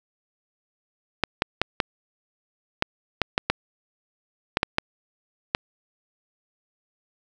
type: clicks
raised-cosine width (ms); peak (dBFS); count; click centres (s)
0.3; -3; 12; 1.237 / 1.421 / 1.616 / 1.802 / 2.824 / 3.217 / 3.379 / 3.5 / 4.571 / 4.631 / 4.784 / 5.549
effects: none